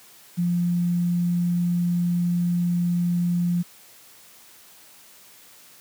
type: tone with quantisation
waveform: sine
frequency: 174.61 Hz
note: F3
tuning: in tune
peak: -19 dBFS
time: 0.37-3.63 s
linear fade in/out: 20 ms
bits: 8
effects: white hiss -50 dBFS RMS until 5.8 s + high-pass 100 Hz 12 dB/octave